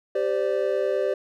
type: chord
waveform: triangle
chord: G suspended fourth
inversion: none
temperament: equal with one note detuned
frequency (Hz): 392 / 517.5 / 587.3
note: G4 / C5 / D5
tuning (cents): 0 / -19 / 0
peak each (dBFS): -24 / -24 / -24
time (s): 0.15-1.14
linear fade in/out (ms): 5
effects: none